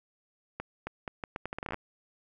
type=accelerating click train; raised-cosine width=0.5 ms; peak=-20 dBFS; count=15; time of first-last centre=0.6-1.744 s; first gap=270 ms; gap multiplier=0.77; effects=none